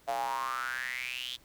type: tone with high-pass filter sweep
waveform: square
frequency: 62.8 Hz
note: B1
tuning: 30 cents sharp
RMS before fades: -35 dBFS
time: 0.07-1.37 s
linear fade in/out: 20 ms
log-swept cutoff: 680 to 3500 Hz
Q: 8.3
effects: pink hiss -62 dBFS RMS until 1.44 s